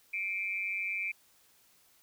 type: tone with amplitude modulation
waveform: sine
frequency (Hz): 2349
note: D7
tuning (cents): 0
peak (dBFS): -28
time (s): 0.13-1.12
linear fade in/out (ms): 10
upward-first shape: sine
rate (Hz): 192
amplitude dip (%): 80
effects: white hiss -65 dBFS RMS until 2.02 s